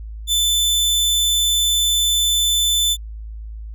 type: tone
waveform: sawtooth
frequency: 3520 Hz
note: A7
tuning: in tune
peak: -12 dBFS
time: 0.27-2.97 s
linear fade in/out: 50 ms
effects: added 54 Hz sine -29 dBFS peak until 3.74 s